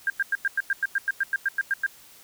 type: tone bursts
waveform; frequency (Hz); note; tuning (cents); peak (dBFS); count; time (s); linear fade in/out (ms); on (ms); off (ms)
sine; 1600; G6; +35; -20; 15; 0.07-1.864; 2; 30; 96
effects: white hiss -51 dBFS RMS until 2.23 s